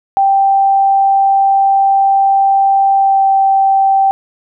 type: tone with pitch glide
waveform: sine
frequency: 784 to 779 Hz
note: G5 to G5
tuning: 0 to -11 cents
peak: -7 dBFS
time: 0.17-4.11 s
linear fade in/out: 0 ms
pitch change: -11 cents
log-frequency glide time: 2.96-3.24 s
effects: none